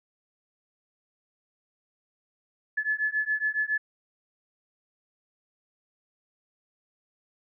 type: beating tone pair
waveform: sine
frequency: 1718 / 1725.2 Hz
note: A6 / A6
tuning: -42 / -35 cents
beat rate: 7.2 Hz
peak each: -28 / -28 dBFS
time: 2.77-3.78 s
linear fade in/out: 10 ms
effects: none